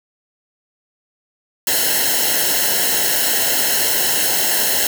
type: noise with comb filter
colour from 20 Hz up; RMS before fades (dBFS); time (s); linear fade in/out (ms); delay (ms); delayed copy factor
white; -17; 1.67-4.87; 2; 0.84; -0.85
effects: none